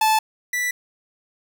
45% pulse tone pair in turn, 872 / 1968.9 Hz, A5 / B6, -16 / -6 cents, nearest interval octave + major second, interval 1410 cents, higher second, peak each -15 / -21 dBFS, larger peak first, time 0.01-0.19 / 0.53-0.71 s, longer neither, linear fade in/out 5 ms, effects 9-bit

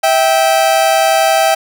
40% pulse tone pair together, 650.8 / 782 Hz, E5 / G5, -22 / -4 cents, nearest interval minor third, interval 318 cents, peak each -11 dBFS, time 0.03-1.55 s, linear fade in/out 10 ms, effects none

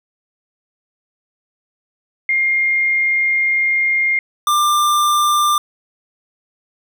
sine / square tone pair in turn, 2121 / 1190.4 Hz, C7 / D6, +23 / +23 cents, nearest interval minor seventh, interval 1000 cents, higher first, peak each -13 dBFS, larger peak neither, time 2.29-4.19 / 4.47-5.58 s, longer first, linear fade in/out 2 ms, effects none

